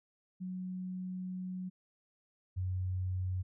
sine tone pair in turn, 184.2 / 92.31 Hz, F#3 / F#2, -7 / -4 cents, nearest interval octave, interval 1197 cents, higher first, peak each -37 / -32 dBFS, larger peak second, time 0.4-1.7 / 2.56-3.43 s, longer first, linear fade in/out 20 ms, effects none

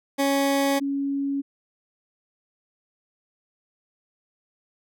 20% pulse / sine tone pair in turn, 277.2 / 278.2 Hz, C#4 / C#4, 0 / +6 cents, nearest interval unison, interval 6 cents, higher second, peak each -15 / -23 dBFS, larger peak first, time 0.18-0.8 / 0.8-1.42 s, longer neither, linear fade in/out 20 ms, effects none

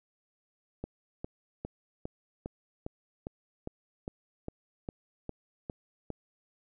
click train, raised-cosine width 2 ms, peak -23 dBFS, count 14, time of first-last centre 0.84-6.103 s, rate 2.47 Hz, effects none

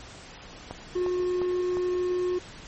click train, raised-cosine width 1 ms, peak -21 dBFS, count 4, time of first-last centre 0.71-1.77 s, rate 2.83 Hz
triangle tone, 360.8 Hz, F#4, 44 cents flat, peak -22 dBFS, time 0.95-2.39 s, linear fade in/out 10 ms
effects pink hiss -45 dBFS RMS until 2.67 s + MP3 32 kbps

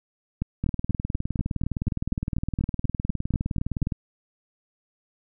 two click trains, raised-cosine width 5 ms, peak -13 / -14 dBFS, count 15 / 65, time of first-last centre 0.42-3.826 / 0.64-3.922 s, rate 4.11 / 19.5 Hz, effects none

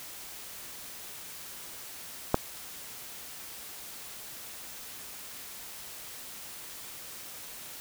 click, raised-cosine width 1 ms, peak -7 dBFS, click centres 2.344 s, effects white hiss -44 dBFS RMS until 7.8 s

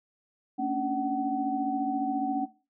sine tone cluster, 227.3 / 278 / 292.5 / 754 Hz, A#3 / C#4 / D4 / F#5, -43 / +5 / -7 / +32 cents, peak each -35 / -30 / -35 / -30 dBFS, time 0.58-2.46 s, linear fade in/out 20 ms, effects noise-tail reverb RT60 0.3 s tail -17 dB re dry

